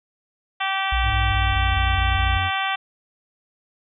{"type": "harmonic tone", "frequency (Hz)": 387, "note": "G4", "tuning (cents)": -22, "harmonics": [2, 3, 4, 5, 6, 7, 8, 9], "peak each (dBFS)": [-26, -28, -29, -30, -31, -31, -32, -33], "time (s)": [0.6, 2.76], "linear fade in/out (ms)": 10}
{"type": "tone bursts", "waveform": "sine", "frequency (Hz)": 59.4, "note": "A#1", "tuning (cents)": 33, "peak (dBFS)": -20, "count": 7, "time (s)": [0.92, 2.376], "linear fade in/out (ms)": 5, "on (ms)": 190, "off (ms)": 21}
{"type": "tone with pitch glide", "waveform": "triangle", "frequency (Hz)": [102.3, 89.57], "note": ["G#2", "F2"], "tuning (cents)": [-26, 44], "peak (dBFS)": -22, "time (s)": [1.02, 2.51], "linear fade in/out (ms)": 50, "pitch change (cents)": -230, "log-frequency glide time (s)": [1.27, 1.73]}
{"effects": []}